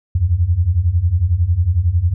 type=beating tone pair; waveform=sine; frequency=80.4 / 91.4 Hz; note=E2 / F#2; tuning=-43 / -21 cents; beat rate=11 Hz; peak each=-17 / -14 dBFS; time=0.15-2.14 s; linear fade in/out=5 ms; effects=none